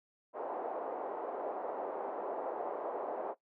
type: band-pass noise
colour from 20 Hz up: white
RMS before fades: -39 dBFS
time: 0.33-3.35 s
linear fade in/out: 50 ms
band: 380 to 810 Hz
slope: 24 dB/octave
effects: noise-tail reverb RT60 0.1 s tail -17 dB re dry